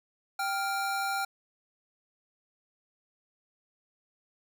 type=tone pair together; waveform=square; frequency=784 / 1396.9 Hz; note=G5 / F6; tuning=0 / 0 cents; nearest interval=minor seventh; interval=1000 cents; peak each=-32 / -33 dBFS; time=0.39-1.25 s; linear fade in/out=5 ms; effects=none